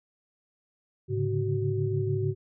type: tone cluster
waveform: sine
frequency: 106.1 / 137.3 / 144 / 376 Hz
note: G#2 / C#3 / D3 / F#4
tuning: +38 / -16 / -34 / +28 cents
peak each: -28 / -32 / -34 / -30 dBFS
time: 1.08-2.35 s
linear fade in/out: 50 ms
effects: none